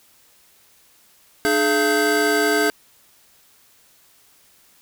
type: tone cluster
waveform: square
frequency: 300.3 / 422.6 / 684 / 1561 Hz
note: D4 / G#4 / F5 / G6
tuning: +39 / +30 / -36 / -8 cents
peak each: -24 / -21 / -25 / -22 dBFS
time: 1.45-2.7 s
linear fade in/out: 0 ms
effects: white hiss -55 dBFS RMS until 4.81 s